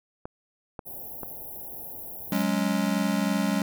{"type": "clicks", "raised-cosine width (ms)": 1, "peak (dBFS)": -21, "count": 3, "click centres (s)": [0.255, 0.792, 1.233]}
{"type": "band-stop noise", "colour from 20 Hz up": "white", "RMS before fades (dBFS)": -39, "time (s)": [0.85, 2.44], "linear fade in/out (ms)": 20, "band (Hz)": [880, 11000], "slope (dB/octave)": 96}
{"type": "chord", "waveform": "square", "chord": "F# suspended second", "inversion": "none", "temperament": "just", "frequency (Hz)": [185, 208.1, 277.5], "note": ["F#3", "G#3", "C#4"], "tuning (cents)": [0, 4, 2], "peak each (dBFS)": [-29, -27, -30], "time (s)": [2.32, 3.62], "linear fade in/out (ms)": 2}
{"effects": []}